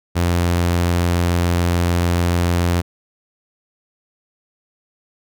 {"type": "tone", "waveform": "sawtooth", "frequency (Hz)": 86.9, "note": "F2", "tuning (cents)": -8, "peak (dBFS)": -11, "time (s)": [0.15, 2.82], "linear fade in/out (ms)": 20, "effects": []}